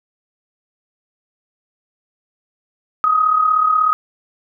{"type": "tone with amplitude modulation", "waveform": "sine", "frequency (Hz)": 1257, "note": "D#6", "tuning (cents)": 17, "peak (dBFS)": -9, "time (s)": [3.04, 3.93], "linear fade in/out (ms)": 0, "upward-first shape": "sine", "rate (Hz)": 36.4, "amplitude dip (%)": 60, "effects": []}